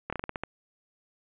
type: slowing click train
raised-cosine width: 0.5 ms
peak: -17 dBFS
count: 8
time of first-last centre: 0.1-0.436 s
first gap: 26 ms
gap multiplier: 1.2
effects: resampled to 8000 Hz + 9-bit